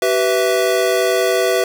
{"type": "chord", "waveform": "square", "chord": "E minor", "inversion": "first", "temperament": "equal with one note detuned", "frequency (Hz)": [383, 493.9, 659.3], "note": ["G4", "B4", "E5"], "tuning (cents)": [-40, 0, 0], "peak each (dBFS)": -19, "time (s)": [0.02, 1.64], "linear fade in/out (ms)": 2, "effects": []}